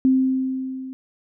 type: tone with level ramp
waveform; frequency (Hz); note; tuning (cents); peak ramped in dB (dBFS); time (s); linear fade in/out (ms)
sine; 261.6; C4; 0; -12 to -31; 0.05-0.93; 0
effects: none